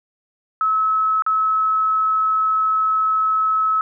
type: tone with dropouts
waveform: sine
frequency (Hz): 1293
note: E6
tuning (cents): -34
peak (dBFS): -15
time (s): 0.61-3.81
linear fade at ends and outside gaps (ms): 1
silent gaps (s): 1.222-1.264
effects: none